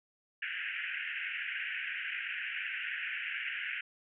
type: band-pass noise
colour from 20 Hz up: pink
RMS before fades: -38 dBFS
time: 0.42-3.81 s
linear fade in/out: 5 ms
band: 1500 to 2900 Hz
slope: 96 dB/octave
effects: none